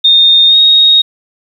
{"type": "tone with pitch glide", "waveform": "sine", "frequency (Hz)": [3664, 3745], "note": ["A#7", "A#7"], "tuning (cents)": [-31, 7], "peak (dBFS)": -3, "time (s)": [0.04, 1.02], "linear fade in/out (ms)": 10, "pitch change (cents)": 38, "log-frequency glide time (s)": [0.47, 0.57], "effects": ["7-bit"]}